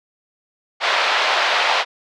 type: band-pass noise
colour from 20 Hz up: pink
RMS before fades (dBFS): -18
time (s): 0.8-1.85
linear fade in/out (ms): 50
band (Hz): 610 to 4200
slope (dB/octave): 24
effects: none